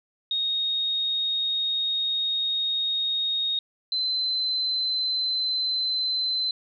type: tone pair in turn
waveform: sine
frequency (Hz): 3729 / 4061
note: A#7 / B7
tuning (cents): 0 / +48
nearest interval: minor second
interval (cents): 148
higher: second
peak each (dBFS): -23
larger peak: neither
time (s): 0.31-3.59 / 3.92-6.51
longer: first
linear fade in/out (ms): 2
effects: none